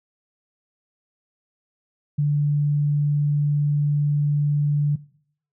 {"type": "tone", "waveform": "sine", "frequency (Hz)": 146.3, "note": "D3", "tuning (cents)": -6, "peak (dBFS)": -17, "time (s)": [2.18, 4.96], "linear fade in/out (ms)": 10, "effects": ["noise-tail reverb RT60 0.6 s tail -20 dB re dry"]}